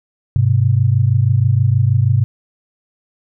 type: tone pair together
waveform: sine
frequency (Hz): 101.7 / 128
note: G#2 / C3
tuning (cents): -36 / -38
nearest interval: major third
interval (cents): 398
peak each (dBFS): -13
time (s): 0.36-2.24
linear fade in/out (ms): 0
effects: none